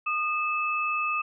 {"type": "tone pair together", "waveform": "sine", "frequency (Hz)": [1223, 2608], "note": ["D#6", "E7"], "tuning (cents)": [-30, -19], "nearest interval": "octave + minor second", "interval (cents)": 1311, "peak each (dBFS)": [-27, -28], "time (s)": [0.06, 1.22], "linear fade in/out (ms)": 10, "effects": []}